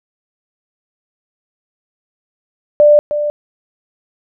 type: tone with echo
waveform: sine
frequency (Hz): 592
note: D5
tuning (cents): +14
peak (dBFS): -4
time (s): 2.8-2.99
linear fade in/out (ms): 0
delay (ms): 310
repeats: 1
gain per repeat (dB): -10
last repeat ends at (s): 3.3
effects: none